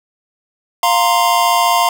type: chord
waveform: square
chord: F suspended fourth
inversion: none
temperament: equal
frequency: 698.5 / 932.3 / 1046.5 Hz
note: F5 / Bb5 / C6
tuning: 0 / 0 / 0 cents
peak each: -16 dBFS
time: 0.83-1.89 s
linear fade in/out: 2 ms
effects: none

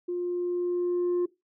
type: tone with level ramp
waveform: sine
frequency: 353.7 Hz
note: F4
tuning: 22 cents sharp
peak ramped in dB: -27 to -20 dBFS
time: 0.08-1.26 s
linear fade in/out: 10 ms
effects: noise-tail reverb RT60 0.2 s tail -20 dB re dry + tanh soft clip ceiling -22 dBFS

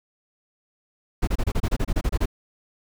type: noise bursts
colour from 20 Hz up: brown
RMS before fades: -21 dBFS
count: 13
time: 1.22-2.258 s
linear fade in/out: 10 ms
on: 54 ms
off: 28 ms
effects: none

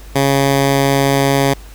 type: tone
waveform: 10% pulse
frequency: 138.1 Hz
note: C#3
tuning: 6 cents flat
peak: -3 dBFS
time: 0.15-1.54 s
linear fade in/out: 10 ms
effects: added 50 Hz sine -33 dBFS peak until 1.74 s + pink hiss -42 dBFS RMS until 1.74 s

